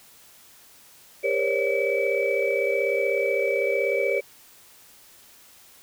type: tone cluster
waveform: sine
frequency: 401.1 / 474 / 535 / 571 / 2296 Hz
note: G4 / A#4 / C5 / D5 / D7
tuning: +40 / +29 / +38 / -49 / -40 cents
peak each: -27 dBFS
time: 1.23-4.21 s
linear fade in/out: 20 ms
effects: tanh soft clip ceiling -10 dBFS + white hiss -52 dBFS RMS until 5.82 s